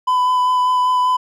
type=tone with vibrato; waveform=triangle; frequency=1003 Hz; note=B5; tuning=26 cents sharp; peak=-11 dBFS; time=0.07-1.17 s; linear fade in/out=10 ms; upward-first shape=sine; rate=5.1 Hz; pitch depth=12 cents each way; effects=none